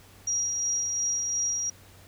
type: tone with tremolo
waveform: sine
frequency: 5710 Hz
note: F8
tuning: 37 cents sharp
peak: -24 dBFS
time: 0.27-1.7 s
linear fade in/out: 5 ms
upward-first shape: sine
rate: 2.8 Hz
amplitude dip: 30%
effects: added 95 Hz sine -54 dBFS peak until 2.07 s + pink hiss -54 dBFS RMS until 2.07 s